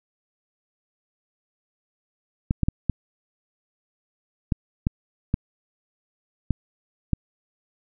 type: clicks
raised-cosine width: 5 ms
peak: -8 dBFS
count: 9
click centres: 2.509 / 2.633 / 2.685 / 2.897 / 4.522 / 4.869 / 5.341 / 6.507 / 7.133 s
effects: none